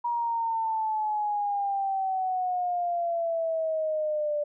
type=exponential sweep; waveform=sine; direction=down; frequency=957 to 587.3 Hz; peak=-25 dBFS; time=0.04-4.44 s; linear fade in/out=10 ms; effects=none